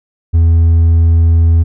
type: tone with hard clipping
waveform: sine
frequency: 83 Hz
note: E2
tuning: 12 cents sharp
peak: -6 dBFS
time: 0.33-1.64 s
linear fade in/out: 20 ms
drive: 2 dB
effects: none